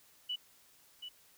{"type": "tone with echo", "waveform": "sine", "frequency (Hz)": 2960, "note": "F#7", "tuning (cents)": 0, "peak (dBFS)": -34, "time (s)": [0.29, 0.36], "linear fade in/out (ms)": 10, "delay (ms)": 730, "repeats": 1, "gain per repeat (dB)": -8, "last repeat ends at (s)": 1.09, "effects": ["white hiss -64 dBFS RMS until 1.37 s"]}